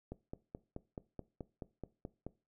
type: click train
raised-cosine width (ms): 2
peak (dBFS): -29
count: 11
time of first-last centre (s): 0.12-2.266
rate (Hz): 4.66
effects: noise-tail reverb RT60 0.3 s tail -19 dB re dry